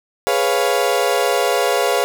35% pulse chord, C# dominant seventh, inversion second, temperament equal, 415.3 / 493.9 / 554.4 / 698.5 Hz, G#4 / B4 / C#5 / E#5, 0 / 0 / 0 / 0 cents, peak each -19 dBFS, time 0.27-2.04 s, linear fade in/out 0 ms, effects 8-bit

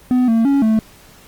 triangle tone with pitch steps, 251.1 / 226.8 / 278.8 / 219.7 Hz, B3 / A#3 / C#4 / A3, +29 / -47 / +10 / -2 cents, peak -9 dBFS, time 0.11-0.79 s, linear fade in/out 0 ms, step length 170 ms, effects pink hiss -45 dBFS RMS until 1.27 s + Opus 32 kbps

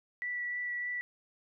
sine tone with vibrato, 1957 Hz, B6, 16 cents flat, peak -33 dBFS, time 0.22-1.01 s, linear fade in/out 0 ms, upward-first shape triangle, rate 3.3 Hz, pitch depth 11 cents each way, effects none

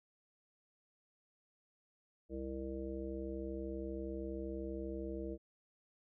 harmonic tone, 66.3 Hz, C2, 23 cents sharp, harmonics 1 / 3 / 5 / 7 / 9, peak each -45 / -48 / -43 / -46 / -50 dBFS, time 2.29-5.38 s, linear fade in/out 50 ms, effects none

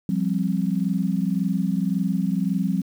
sine chord, F suspended second, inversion none, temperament just, 174.61 / 196.44 / 261.9 Hz, F3 / G3 / C4, 0 / +4 / +2 cents, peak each -24 / -23 / -28 dBFS, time 0.09-2.82 s, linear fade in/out 2 ms, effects 8-bit

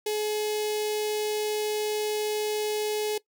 sawtooth tone with notch filter, 424.5 Hz, G#4, 38 cents sharp, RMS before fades -28 dBFS, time 0.06-3.18 s, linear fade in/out 5 ms, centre 1300 Hz, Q 0.61, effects noise-tail reverb RT60 0.1 s tail -20 dB re dry

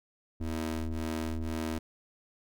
25% pulse ring-modulated tone, 80 Hz, D#2, 49 cents sharp, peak -25 dBFS, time 0.4-1.79 s, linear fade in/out 10 ms, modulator 161 Hz, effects none

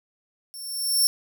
15% pulse tone with level ramp, 5420 Hz, E8, 47 cents sharp, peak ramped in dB -32 to -10 dBFS, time 0.54-1.07 s, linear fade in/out 0 ms, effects none

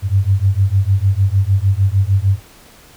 sine beating tone pair, 94.4 / 101 Hz, F#2 / G#2, +35 / -48 cents, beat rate 6.6 Hz, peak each -14 dBFS, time 0.02-2.4 s, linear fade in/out 50 ms, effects pink hiss -44 dBFS RMS until 2.96 s

